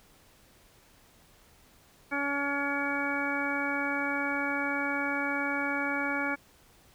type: harmonic tone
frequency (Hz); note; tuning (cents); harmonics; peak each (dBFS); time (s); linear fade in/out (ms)
282.6; C#4; +34; 1 / 2 / 3 / 4 / 5 / 6 / 8; -34 / -38 / -37 / -40 / -34 / -36 / -34; 2.11-6.36; 20
effects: pink hiss -60 dBFS RMS until 6.94 s